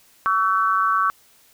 sine tone cluster, 1132 / 1324 / 1520 Hz, C#6 / E6 / F#6, +36 / +7 / +46 cents, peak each -19 / -21 / -25 dBFS, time 0.26-1.1 s, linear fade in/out 0 ms, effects white hiss -55 dBFS RMS until 1.53 s

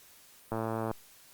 click train, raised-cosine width 1 ms, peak -19 dBFS, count 45, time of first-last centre 0.52-0.913 s, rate 112 Hz, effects white hiss -57 dBFS RMS until 1.33 s + Opus 48 kbps

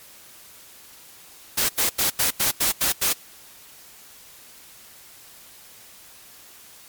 white noise bursts, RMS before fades -21 dBFS, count 8, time 1.57-3.132 s, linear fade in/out 10 ms, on 120 ms, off 86 ms, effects white hiss -47 dBFS RMS until 6.88 s + MP3 96 kbps

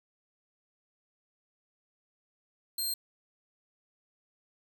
15% pulse tone, 4186 Hz, C8, in tune, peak -24 dBFS, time 2.78-2.94 s, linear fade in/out 5 ms, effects 9-bit

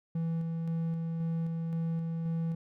triangle tone with tremolo, 164.81 Hz, E3, in tune, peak -27 dBFS, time 0.15-2.55 s, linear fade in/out 5 ms, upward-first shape square, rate 1.9 Hz, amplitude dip 25%, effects none

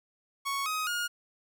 sawtooth tone with pitch steps, 1108.7 / 1258.9 / 1429.5 Hz, C#6 / D#6 / F6, 0 / +20 / +40 cents, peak -26 dBFS, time 0.45-1.08 s, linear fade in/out 20 ms, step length 210 ms, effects none

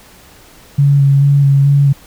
sine tone with vibrato, 140.1 Hz, C#3, 19 cents sharp, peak -6 dBFS, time 0.78-1.93 s, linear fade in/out 10 ms, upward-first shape square, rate 2.3 Hz, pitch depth 16 cents each way, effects pink hiss -42 dBFS RMS until 2.06 s

